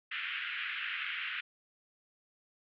white band-pass noise, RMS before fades -38 dBFS, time 0.11-1.41 s, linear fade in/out 10 ms, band 1400 to 3000 Hz, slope 48 dB/octave, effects none

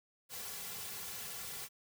white noise with comb filter, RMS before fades -44 dBFS, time 0.29-1.69 s, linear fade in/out 50 ms, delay 3.2 ms, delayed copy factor -0.95, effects none

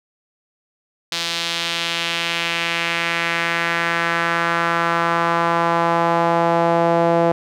sawtooth tone with band-pass filter sweep, 168.8 Hz, E3, 41 cents sharp, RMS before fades -19 dBFS, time 1.12-7.32 s, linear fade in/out 2 ms, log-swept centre 4100 to 620 Hz, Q 1.8, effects none

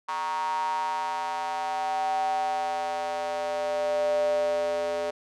square tone with high-pass filter sweep, 85 Hz, F2, 46 cents flat, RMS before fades -28 dBFS, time 0.08-5.11 s, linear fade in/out 10 ms, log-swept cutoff 1000 to 530 Hz, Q 9.8, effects low-pass 7000 Hz 12 dB/octave

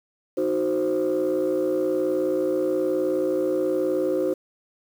sine chord, C diminished, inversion first, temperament equal, 311.1 / 370 / 523.3 Hz, Eb4 / Gb4 / C5, 0 / 0 / 0 cents, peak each -25 / -23 / -23 dBFS, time 0.37-4.34 s, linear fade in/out 10 ms, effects tanh soft clip ceiling -16 dBFS + 8-bit

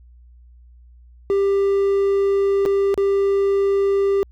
triangle tone with dropouts, 395.7 Hz, G4, 16 cents sharp, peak -13 dBFS, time 1.3-4.23 s, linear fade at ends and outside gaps 0 ms, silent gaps 2.653-2.66 / 2.942-2.977 s, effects added 60 Hz sine -44 dBFS peak until 4.31 s

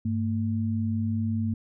sine tone pair together, 100.4 / 225.4 Hz, G2 / A3, +42 / +42 cents, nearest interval octave + major second, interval 1400 cents, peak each -27 dBFS, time 0.05-1.54 s, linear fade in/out 5 ms, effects none

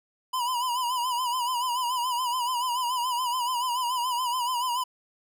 square tone with vibrato, 987.8 Hz, B5, in tune, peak -26 dBFS, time 0.33-4.84 s, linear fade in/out 10 ms, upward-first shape sine, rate 7 Hz, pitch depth 79 cents each way, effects none

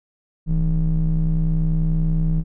triangle ring-modulated tone, 65.7 Hz, C2, 8 cents sharp, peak -11 dBFS, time 0.46-2.44 s, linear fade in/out 50 ms, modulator 95.9 Hz, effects none

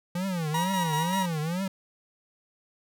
square tone with vibrato, 171.3 Hz, F3, 33 cents flat, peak -28 dBFS, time 0.15-1.68 s, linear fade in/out 5 ms, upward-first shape triangle, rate 2.2 Hz, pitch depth 250 cents each way
40% pulse tone with tremolo, 955 Hz, A#5, 42 cents sharp, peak -25 dBFS, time 0.54-1.26 s, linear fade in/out 5 ms, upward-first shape square, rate 5.1 Hz, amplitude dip 35%
effects none

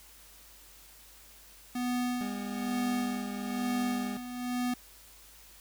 square tone with tremolo, 246.9 Hz, B3, in tune, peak -29 dBFS, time 1.75-4.74 s, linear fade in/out 5 ms, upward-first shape sine, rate 1.1 Hz, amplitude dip 70%
40% pulse tone, 202.5 Hz, G#3, 43 cents flat, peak -36 dBFS, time 2.21-4.17 s, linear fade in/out 0 ms
effects added 50 Hz sine -60 dBFS peak until 5.6 s + white hiss -55 dBFS RMS until 5.6 s

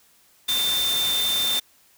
sine tone in noise, 3581 Hz, A7, 30 cents sharp, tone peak -21 dBFS, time 0.48-1.6 s, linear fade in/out 10 ms, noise white, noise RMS -28 dBFS, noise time 0.48-1.6 s, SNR +4 dB, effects white hiss -58 dBFS RMS until 1.97 s

